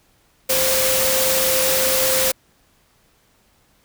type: tone in noise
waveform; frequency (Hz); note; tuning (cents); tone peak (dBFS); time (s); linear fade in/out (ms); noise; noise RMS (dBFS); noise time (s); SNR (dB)
sine; 523.3; C5; 0; -21; 0.49-2.32; 10; white; -19; 0.49-2.32; -5
effects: pink hiss -59 dBFS RMS until 3.84 s